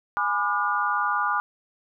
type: chord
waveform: sine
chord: G# diminished seventh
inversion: none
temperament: just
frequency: 830.6 / 996.7 / 1196.1 / 1435.3 Hz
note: G#5 / B5 / D6 / F6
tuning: 0 / +16 / +31 / +47 cents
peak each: -29 / -29 / -25 / -27 dBFS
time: 0.17-1.4 s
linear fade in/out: 0 ms
effects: none